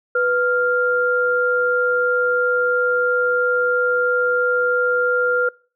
sine tone pair together, 493.9 / 1396.9 Hz, B4 / F6, 0 / 0 cents, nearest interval octave + tritone, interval 1800 cents, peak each -18 dBFS, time 0.15-5.49 s, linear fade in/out 5 ms, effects noise-tail reverb RT60 0.4 s tail -25 dB re dry

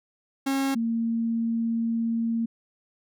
45% pulse / sine tone pair in turn, 271.6 / 229.3 Hz, C#4 / A#3, -35 / -28 cents, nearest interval minor third, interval 293 cents, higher first, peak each -23 dBFS, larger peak neither, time 0.46-0.75 / 0.75-2.46 s, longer second, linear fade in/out 10 ms, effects none

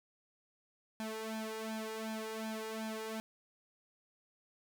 sawtooth tone with flanger, 220 Hz, A3, in tune, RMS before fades -41 dBFS, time 1-3.2 s, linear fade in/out 0 ms, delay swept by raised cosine 1.2 to 2.14 ms, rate 2.7 Hz, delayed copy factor +0.9, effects none

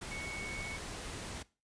sine tone in noise, 2217 Hz, C#7, in tune, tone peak -41 dBFS, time 0.11-0.77 s, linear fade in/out 10 ms, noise pink, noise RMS -43 dBFS, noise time 0.01-1.43 s, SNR -1 dB, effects noise-tail reverb RT60 0.3 s tail -19 dB re dry + resampled to 22050 Hz

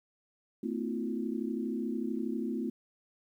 sine tone cluster, 223.8 / 256.8 / 324.8 / 356.5 Hz, A3 / C4 / E4 / F4, +30 / -32 / -26 / +36 cents, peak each -35 / -36 / -39 / -39 dBFS, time 0.63-2.7 s, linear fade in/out 5 ms, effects 11-bit

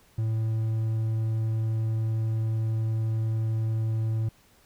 triangle tone, 111.1 Hz, A2, 17 cents sharp, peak -22 dBFS, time 0.18-4.29 s, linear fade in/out 5 ms, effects pink hiss -60 dBFS RMS until 4.65 s

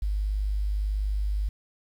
sine tone, 50.8 Hz, G#1, 38 cents flat, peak -24 dBFS, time 0.02-1.49 s, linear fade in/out 5 ms, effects 9-bit

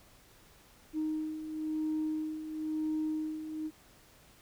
sine beating tone pair, 310.1 / 311.09 Hz, D#4 / D#4, -6 / 0 cents, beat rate 0.99 Hz, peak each -38 / -32 dBFS, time 0.93-3.71 s, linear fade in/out 50 ms, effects tanh soft clip ceiling -26 dBFS + pink hiss -60 dBFS RMS until 4.41 s

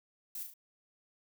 violet noise with echo, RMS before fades -41 dBFS, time 0.35-0.43 s, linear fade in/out 2 ms, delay 36 ms, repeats 3, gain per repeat -5 dB, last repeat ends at 0.538 s, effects none

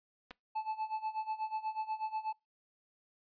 clicks, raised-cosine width 0.3 ms, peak -31 dBFS, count 2, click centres 0.308 / 0.312 s
triangle tone with tremolo, 871 Hz, A5, 18 cents flat, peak -30 dBFS, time 0.55-2.33 s, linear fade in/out 10 ms, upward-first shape sine, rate 8.2 Hz, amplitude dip 85%
effects noise-tail reverb RT60 0.2 s tail -24 dB re dry + resampled to 11025 Hz

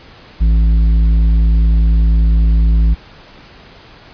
triangle tone with tanh clipping, 55 Hz, A1, in tune, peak -9 dBFS, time 0.4-2.95 s, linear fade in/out 20 ms, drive 12 dB, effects pink hiss -40 dBFS RMS until 4.13 s + resampled to 11025 Hz

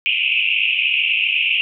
white band-pass noise, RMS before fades -18 dBFS, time 0.06-1.61 s, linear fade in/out 0 ms, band 2400 to 2900 Hz, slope 96 dB/octave, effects none

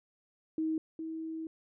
sine tone pair in turn, 317.3 / 321.5 Hz, D#4 / E4, +34 / -43 cents, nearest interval unison, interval 23 cents, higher second, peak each -29 / -36 dBFS, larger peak first, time 0.58-0.78 / 0.99-1.47 s, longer second, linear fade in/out 2 ms, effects none

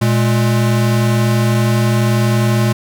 square tone pair together, 117.86 / 210 Hz, A#2 / G#3, +19 / +19 cents, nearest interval minor seventh, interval 1000 cents, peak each -13 / -18 dBFS, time 0.01-2.73 s, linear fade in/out 10 ms, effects none

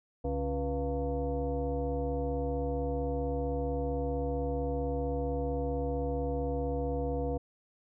sine tone with frequency modulation, 277.2 Hz, C#4, in tune, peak -29 dBFS, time 0.24-7.38 s, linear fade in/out 10 ms, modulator 210 Hz, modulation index 1.7, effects none

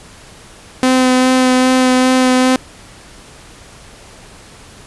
sawtooth tone with vibrato, 256.1 Hz, C4, 37 cents flat, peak -5 dBFS, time 0.83-2.56 s, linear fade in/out 0 ms, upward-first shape sine, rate 2.5 Hz, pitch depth 12 cents each way, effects pink hiss -39 dBFS RMS until 4.86 s + resampled to 24000 Hz

